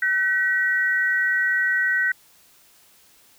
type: tone pair together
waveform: sine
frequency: 1518 / 1912.6 Hz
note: F#6 / A#6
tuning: +44 / +44 cents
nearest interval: major third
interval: 400 cents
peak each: -21 dBFS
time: 0.02-2.12 s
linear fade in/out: 5 ms
effects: white hiss -55 dBFS RMS until 3.38 s